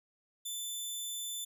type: tone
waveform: 15% pulse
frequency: 3520 Hz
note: A7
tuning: in tune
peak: -30 dBFS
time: 0.45-1.45 s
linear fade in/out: 10 ms
effects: none